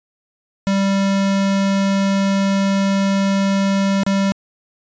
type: tone with dropouts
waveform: square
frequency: 196 Hz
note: G3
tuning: in tune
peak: -15 dBFS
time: 0.67-4.32 s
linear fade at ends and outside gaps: 0 ms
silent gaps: 4.034-4.065 s
effects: resampled to 16000 Hz